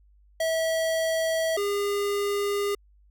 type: tone pair in turn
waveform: square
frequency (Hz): 649 / 405.6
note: E5 / G#4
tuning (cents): -27 / -41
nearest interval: minor sixth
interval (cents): 814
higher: first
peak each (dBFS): -24 / -25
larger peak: first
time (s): 0.4-1.57 / 1.57-2.75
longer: second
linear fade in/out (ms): 5
effects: added 50 Hz sine -55 dBFS peak until 3.1 s